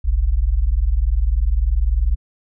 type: tone pair together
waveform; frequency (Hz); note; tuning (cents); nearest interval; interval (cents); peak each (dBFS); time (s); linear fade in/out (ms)
sine; 41.64 / 61.74; E1 / B1; +18 / 0; perfect fifth; 682; -16; 0.04-2.16; 20
effects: tanh soft clip ceiling -6 dBFS